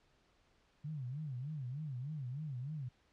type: tone with vibrato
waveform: sine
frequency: 138.59 Hz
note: C#3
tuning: in tune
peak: -39 dBFS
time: 0.84-2.89 s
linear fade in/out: 10 ms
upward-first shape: sine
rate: 3.3 Hz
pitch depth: 220 cents each way
effects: pink hiss -72 dBFS RMS until 3.12 s + low-pass 5000 Hz 12 dB/octave